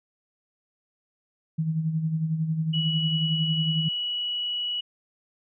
sine tone with tremolo, 159.6 Hz, D#3, 44 cents sharp, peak -21 dBFS, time 1.58-3.89 s, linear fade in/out 10 ms, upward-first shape sine, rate 11 Hz, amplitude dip 55%
sine tone, 2932 Hz, F#7, 16 cents flat, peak -26 dBFS, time 2.73-4.81 s, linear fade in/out 10 ms
effects none

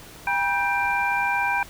sine tone cluster, 802 / 965 / 1565 / 2376 Hz, G5 / B5 / G6 / D7, +39 / -40 / -3 / +20 cents, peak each -26 dBFS, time 0.27-1.63 s, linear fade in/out 2 ms, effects pink hiss -44 dBFS RMS until 1.69 s

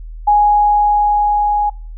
sine tone with level ramp, 830.6 Hz, G#5, in tune, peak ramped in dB -7 to -12 dBFS, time 0.27-1.7 s, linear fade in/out 10 ms, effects noise-tail reverb RT60 0.4 s tail -25 dB re dry + added 40 Hz sine -27 dBFS peak until 1.97 s

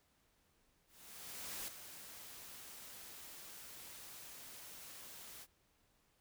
white noise with ADSR envelope, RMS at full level -44 dBFS, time 0.87-5.47 s, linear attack 810 ms, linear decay 5 ms, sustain -9 dB, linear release 49 ms, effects pink hiss -75 dBFS RMS until 6.2 s

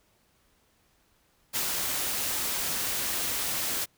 white noise with ADSR envelope, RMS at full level -28 dBFS, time 1.53-3.86 s, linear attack 31 ms, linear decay 87 ms, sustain -2 dB, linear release 24 ms, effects pink hiss -67 dBFS RMS until 3.97 s

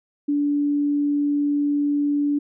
sine tone, 289.5 Hz, D4, 25 cents flat, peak -18 dBFS, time 0.28-2.39 s, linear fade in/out 10 ms, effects none

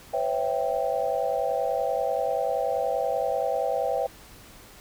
sine chord, C# half-diminished seventh, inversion third, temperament equal with one note detuned, 504 / 554.4 / 659.3 / 784 Hz, B4 / C#5 / E5 / G5, +35 / 0 / 0 / 0 cents, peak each -29 dBFS, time 0.13-4.07 s, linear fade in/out 10 ms, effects pink hiss -49 dBFS RMS until 4.8 s

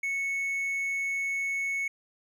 triangle tone, 2208 Hz, C#7, 7 cents flat, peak -26 dBFS, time 0.03-1.88 s, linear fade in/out 5 ms, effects none

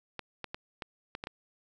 clicks, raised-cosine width 0.3 ms, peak -21 dBFS, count 7, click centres 0.193 / 0.443 / 0.545 / 0.822 / 1.151 / 1.239 / 1.271 s, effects none

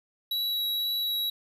square tone with vibrato, 3898 Hz, B7, 23 cents flat, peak -27 dBFS, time 0.31-1.3 s, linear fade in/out 5 ms, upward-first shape sine, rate 2 Hz, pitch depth 10 cents each way, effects 11-bit

